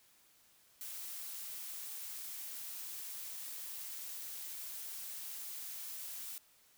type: noise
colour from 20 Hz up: blue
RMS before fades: -45 dBFS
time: 0.81-6.38 s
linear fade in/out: 0 ms
effects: white hiss -67 dBFS RMS until 6.77 s